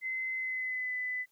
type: tone with pitch glide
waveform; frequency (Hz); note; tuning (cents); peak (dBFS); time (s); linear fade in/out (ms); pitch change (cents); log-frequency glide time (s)
sine; 2053 to 2003; C7 to B6; -33 to +24; -32; 0.01-1.26; 50; -43; 0.35-0.94
effects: white hiss -73 dBFS RMS until 1.31 s + high-pass 80 Hz 12 dB/octave